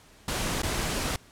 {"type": "noise with dropouts", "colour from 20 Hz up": "pink", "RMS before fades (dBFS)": -29, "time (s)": [0.28, 1.16], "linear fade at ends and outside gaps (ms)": 2, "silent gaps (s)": [0.619, 0.632], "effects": ["pink hiss -55 dBFS RMS until 1.31 s", "low-pass 11000 Hz 12 dB/octave"]}